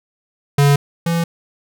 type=tone pair in turn; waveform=square; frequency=142.3 / 168.25 Hz; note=C#3 / E3; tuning=+46 / +36 cents; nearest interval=minor third; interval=290 cents; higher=second; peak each=-10 / -16 dBFS; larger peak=first; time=0.58-0.76 / 1.06-1.24 s; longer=neither; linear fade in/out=5 ms; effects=none